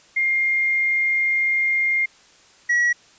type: tone pair in turn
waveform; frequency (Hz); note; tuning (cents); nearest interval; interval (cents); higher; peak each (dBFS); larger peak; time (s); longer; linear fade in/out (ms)
sine / triangle; 2119 / 1922.5; C7 / B6; +21 / -47; major second; 168; first; -17 / -14; second; 0.16-2.06 / 2.69-2.93; first; 10
effects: white hiss -52 dBFS RMS until 3.18 s + resampled to 16000 Hz